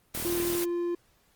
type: noise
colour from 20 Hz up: white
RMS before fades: -33 dBFS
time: 0.14-0.65 s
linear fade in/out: 10 ms
type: click train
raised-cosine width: 2 ms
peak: -25 dBFS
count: 17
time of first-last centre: 0.15-0.551 s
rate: 39.9 Hz
type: tone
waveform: triangle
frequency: 347 Hz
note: F4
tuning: 11 cents flat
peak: -25 dBFS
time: 0.25-0.95 s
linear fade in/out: 5 ms
effects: pink hiss -66 dBFS RMS until 1.35 s + Opus 24 kbps